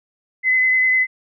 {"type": "tone with vibrato", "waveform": "sine", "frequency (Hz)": 2031, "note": "B6", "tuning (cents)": 48, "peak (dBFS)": -13, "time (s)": [0.43, 1.07], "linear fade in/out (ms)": 50, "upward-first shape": "sine", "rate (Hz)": 10, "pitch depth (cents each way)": 16, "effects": []}